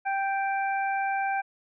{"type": "harmonic tone", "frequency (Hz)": 784, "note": "G5", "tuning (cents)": 0, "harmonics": [1, 2, 3], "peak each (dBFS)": [-26, -32, -36], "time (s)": [0.05, 1.42], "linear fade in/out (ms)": 20, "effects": []}